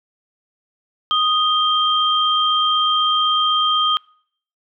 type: tone pair together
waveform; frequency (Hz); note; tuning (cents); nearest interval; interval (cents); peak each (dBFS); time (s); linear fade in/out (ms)
sine; 1244.5 / 3174; D#6 / G7; 0 / +21; octave + major third; 1621; -17; 1.11-3.97; 0
effects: noise-tail reverb RT60 0.6 s tail -26 dB re dry